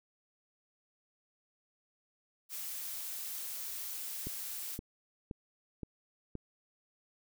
blue noise, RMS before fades -41 dBFS, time 2.49-4.79 s, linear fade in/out 50 ms
click train, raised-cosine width 3 ms, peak -27 dBFS, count 5, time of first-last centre 4.27-6.353 s, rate 1.92 Hz
effects none

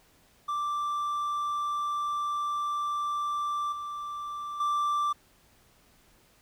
triangle tone with level steps, 1174.7 Hz, D6, in tune, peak -26 / -32 / -23 dBFS, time 0.48-5.13 s, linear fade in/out 10 ms, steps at 3.72 / 4.6 s, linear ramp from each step 5 ms, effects pink hiss -62 dBFS RMS until 6.41 s

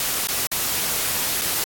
white noise with dropouts, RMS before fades -23 dBFS, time 0-1.64 s, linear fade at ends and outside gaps 1 ms, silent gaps 0.272-0.286 / 0.469-0.516 / 1.414-1.418 s, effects AAC 64 kbps

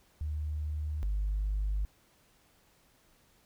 sine tone pair in turn, 75.8 / 50.59 Hz, D#2 / G#1, -45 / -45 cents, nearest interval perfect fifth, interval 700 cents, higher first, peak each -31 / -27 dBFS, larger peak second, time 0.21-1.03 / 1.03-1.85 s, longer neither, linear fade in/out 0 ms, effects tanh soft clip ceiling -25 dBFS + pink hiss -66 dBFS RMS until 3.45 s

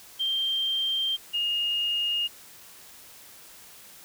sine tone pair in turn, 3165 / 2845 Hz, G7 / F7, +16 / +31 cents, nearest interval major second, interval 185 cents, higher first, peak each -24 / -24 dBFS, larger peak neither, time 0.19-1.17 / 1.33-2.28 s, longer first, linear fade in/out 20 ms, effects white hiss -49 dBFS RMS until 4.04 s

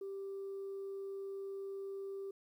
sine tone, 392 Hz, G4, in tune, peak -39 dBFS, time 0.01-2.31 s, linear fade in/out 5 ms, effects tanh soft clip ceiling -38 dBFS + 12-bit

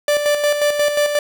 45% pulse tone with tremolo, 587.3 Hz, D5, in tune, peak -13 dBFS, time 0.08-1.19 s, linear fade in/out 2 ms, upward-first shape square, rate 5.6 Hz, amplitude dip 50%, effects none

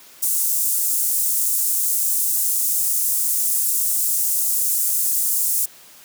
pink high-pass noise, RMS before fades -20 dBFS, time 0.22-5.66 s, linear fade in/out 10 ms, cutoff 8000 Hz, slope 24 dB/octave, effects white hiss -46 dBFS RMS until 6.04 s + high-pass 100 Hz 12 dB/octave

